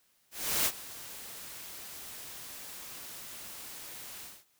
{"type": "noise with ADSR envelope", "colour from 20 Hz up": "white", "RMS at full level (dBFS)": -27, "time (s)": [0.31, 4.45], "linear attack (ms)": 350, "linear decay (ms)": 53, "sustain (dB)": -18, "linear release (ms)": 230, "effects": ["white hiss -70 dBFS RMS until 4.59 s"]}